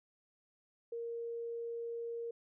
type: tone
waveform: sine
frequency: 466.2 Hz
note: A#4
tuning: in tune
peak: -38 dBFS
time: 0.92-2.31 s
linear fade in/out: 5 ms
effects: none